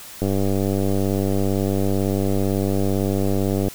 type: click train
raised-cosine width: 2 ms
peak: -9 dBFS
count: 340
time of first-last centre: 0.22-3.683 s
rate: 97.9 Hz
effects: white hiss -39 dBFS RMS until 3.74 s